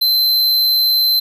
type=tone; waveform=square; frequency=4086 Hz; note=C8; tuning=42 cents flat; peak=-12 dBFS; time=0.01-1.2 s; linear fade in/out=10 ms; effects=none